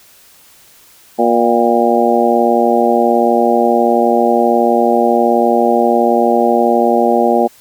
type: harmonic tone with a mistuned harmonic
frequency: 118.6 Hz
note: A#2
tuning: 30 cents sharp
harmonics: 2 / 3 / 4 / 5 / 6 / 7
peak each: -16 / -16 / -16 / -16 / -16 / -16 dBFS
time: 1.18-7.48 s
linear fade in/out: 20 ms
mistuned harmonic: 7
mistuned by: -56 cents
effects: white hiss -45 dBFS RMS until 7.6 s